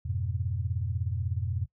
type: chord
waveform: sine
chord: F diminished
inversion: none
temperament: equal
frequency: 87.31 / 103.83 / 123.47 Hz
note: F2 / Ab2 / Cb3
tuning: 0 / 0 / 0 cents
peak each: -31 / -33 / -34 dBFS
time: 0.05-1.66 s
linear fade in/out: 10 ms
effects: noise-tail reverb RT60 0.1 s tail -21 dB re dry